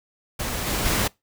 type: noise with level steps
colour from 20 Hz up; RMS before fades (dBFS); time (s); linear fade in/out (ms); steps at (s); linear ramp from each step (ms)
pink; -28 / -25 / -22; 0.39-1.08; 10; 0.66 / 0.85; 10
effects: noise-tail reverb RT60 0.2 s tail -24 dB re dry